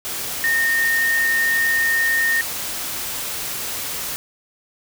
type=tone in noise; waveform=sine; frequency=1837 Hz; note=A#6; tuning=26 cents flat; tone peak=-16 dBFS; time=0.44-2.41 s; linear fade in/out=0 ms; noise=white; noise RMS=-27 dBFS; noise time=0.05-4.16 s; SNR=+8 dB; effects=none